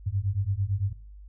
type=beating tone pair; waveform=sine; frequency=94.2 / 103.1 Hz; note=F#2 / G#2; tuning=+32 / -12 cents; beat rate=8.9 Hz; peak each=-28 dBFS; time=0.06-0.93 s; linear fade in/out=10 ms; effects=noise-tail reverb RT60 0.4 s tail -20 dB re dry + added 50 Hz sine -43 dBFS peak until 1.28 s